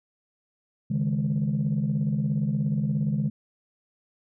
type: chord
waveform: sine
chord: C# suspended second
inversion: none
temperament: equal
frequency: 138.59 / 155.56 / 207.7 Hz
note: C#3 / D#3 / G#3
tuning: 0 / 0 / 0 cents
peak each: -26 dBFS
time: 0.9-3.3 s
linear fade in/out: 10 ms
effects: tanh soft clip ceiling -17 dBFS